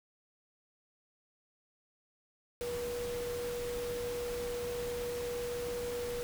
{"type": "tone in noise", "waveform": "sine", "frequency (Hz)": 482.8, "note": "B4", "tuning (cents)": -39, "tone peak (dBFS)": -35, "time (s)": [2.61, 6.23], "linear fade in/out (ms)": 0, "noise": "pink", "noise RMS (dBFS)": -44, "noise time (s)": [2.61, 6.23], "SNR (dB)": 6, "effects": []}